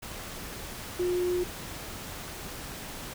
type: tone in noise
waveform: sine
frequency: 357.8 Hz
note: F4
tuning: 42 cents sharp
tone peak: -25 dBFS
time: 0.99-1.44 s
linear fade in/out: 10 ms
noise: pink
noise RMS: -40 dBFS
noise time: 0.02-3.14 s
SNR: +12 dB
effects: none